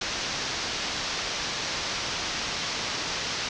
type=low-pass noise; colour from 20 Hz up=white; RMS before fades=-31 dBFS; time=0.01-3.49 s; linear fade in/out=5 ms; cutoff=6100 Hz; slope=48 dB/octave; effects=none